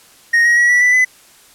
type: tone with pitch steps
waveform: triangle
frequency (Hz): 1864.7 / 1892.9 / 1921.6 / 1950.6 / 1980.2 / 2010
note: A#6 / A#6 / B6 / B6 / B6 / B6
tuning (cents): 0 / +26 / -48 / -22 / +4 / +30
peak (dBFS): -7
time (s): 0.33-1.05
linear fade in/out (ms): 10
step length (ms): 120
effects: white hiss -46 dBFS RMS until 1.54 s + low-pass 12000 Hz 12 dB/octave